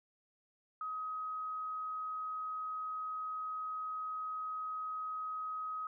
sine tone, 1264 Hz, D#6, 27 cents sharp, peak -37 dBFS, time 0.81-5.87 s, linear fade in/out 2 ms, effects none

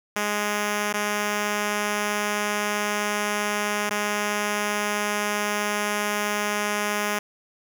5% pulse tone with dropouts, 207.7 Hz, G#3, in tune, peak -12 dBFS, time 0.16-7.19 s, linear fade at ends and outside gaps 5 ms, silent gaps 0.928-0.938 / 3.895-3.907 s, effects none

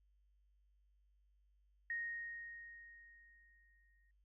sine tone with exponential decay, 1864.7 Hz, A#6, in tune, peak -38 dBFS, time 1.9-4.11 s, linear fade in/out 2 ms, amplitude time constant 480 ms, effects noise-tail reverb RT60 0.2 s tail -25 dB re dry + added 50 Hz sine -70 dBFS peak until 4.24 s

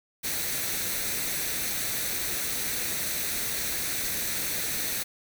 white noise with comb filter, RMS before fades -30 dBFS, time 0.23-5.04 s, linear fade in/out 20 ms, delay 0.49 ms, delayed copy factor +0.5, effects none

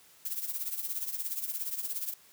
violet noise with tremolo, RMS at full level -32 dBFS, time 0.25-2.14 s, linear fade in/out 5 ms, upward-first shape triangle, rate 17 Hz, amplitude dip 80%, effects white hiss -59 dBFS RMS until 2.32 s + high-pass 60 Hz 12 dB/octave

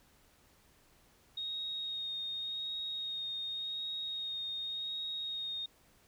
sine tone with vibrato, 3729 Hz, A#7, in tune, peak -36 dBFS, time 1.37-5.66 s, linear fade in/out 5 ms, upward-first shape sine, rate 0.88 Hz, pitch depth 15 cents each way, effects pink hiss -66 dBFS RMS until 6.07 s

